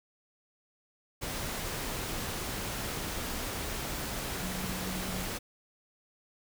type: tone in noise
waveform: sine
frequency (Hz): 185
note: F#3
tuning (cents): 0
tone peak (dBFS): -38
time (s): 4.42-5.27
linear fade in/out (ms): 20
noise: pink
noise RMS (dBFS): -36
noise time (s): 1.21-5.39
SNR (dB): -5
effects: none